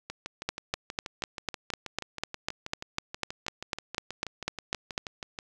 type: two click trains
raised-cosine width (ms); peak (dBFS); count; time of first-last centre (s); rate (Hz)
0.2; -11 / -19; 19 / 34; 0.49-4.979 / 0.1-5.388; 4.01 / 6.24
effects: none